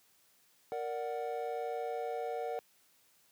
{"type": "chord", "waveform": "triangle", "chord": "Bb augmented", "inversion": "none", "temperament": "equal", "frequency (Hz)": [466.2, 587.3, 740], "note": ["Bb4", "D5", "F#5"], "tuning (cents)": [0, 0, 0], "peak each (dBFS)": [-36, -40, -37], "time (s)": [0.72, 2.59], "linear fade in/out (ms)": 0, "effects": ["white hiss -68 dBFS RMS until 3.31 s", "high-pass 100 Hz 12 dB/octave"]}